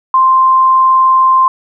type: tone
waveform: sine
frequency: 1046.5 Hz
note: C6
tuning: in tune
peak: -5 dBFS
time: 0.14-1.48 s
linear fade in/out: 2 ms
effects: none